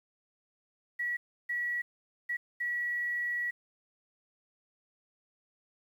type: tone bursts at uneven times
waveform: sine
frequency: 1931 Hz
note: B6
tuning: 39 cents flat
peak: -30 dBFS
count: 4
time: 0.99-1.17 / 1.49-1.82 / 2.29-2.37 / 2.6-3.51 s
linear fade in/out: 10 ms
effects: 10-bit